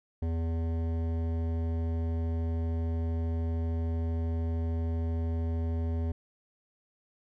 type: tone with hard clipping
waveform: sine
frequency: 82.41 Hz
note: E2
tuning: in tune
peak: -30 dBFS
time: 0.22-6.12 s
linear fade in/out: 5 ms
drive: 14 dB
effects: none